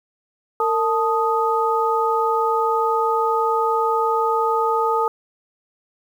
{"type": "tone cluster", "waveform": "sine", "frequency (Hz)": [456.9, 875, 1246], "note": ["A#4", "A5", "D#6"], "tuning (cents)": [-35, -10, 2], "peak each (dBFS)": -21, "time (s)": [0.6, 5.08], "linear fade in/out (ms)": 2, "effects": ["8-bit"]}